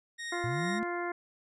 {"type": "tone with tremolo", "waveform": "sawtooth", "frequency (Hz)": 1864.7, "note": "A#6", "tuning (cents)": 0, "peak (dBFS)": -32, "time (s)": [0.18, 0.8], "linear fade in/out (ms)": 20, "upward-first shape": "triangle", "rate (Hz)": 2.4, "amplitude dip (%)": 70}
{"type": "harmonic tone", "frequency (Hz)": 349.2, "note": "F4", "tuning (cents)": 0, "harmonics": [1, 2, 3, 4, 5, 6], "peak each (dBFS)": [-35, -38, -40, -41, -42, -43], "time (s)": [0.32, 1.12], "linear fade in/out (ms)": 5}
{"type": "linear sweep", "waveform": "sine", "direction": "up", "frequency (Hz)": [110, 227.7], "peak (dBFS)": -32, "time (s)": [0.44, 0.83], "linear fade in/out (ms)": 0}
{"effects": ["resampled to 22050 Hz"]}